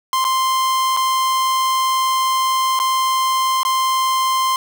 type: tone with dropouts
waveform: 45% pulse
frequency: 1046.5 Hz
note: C6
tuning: in tune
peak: -15 dBFS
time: 0.13-4.56 s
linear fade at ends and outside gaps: 1 ms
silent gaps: 0.243-0.249 / 0.966-0.971 / 2.791-2.799 / 3.632-3.65 s
effects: none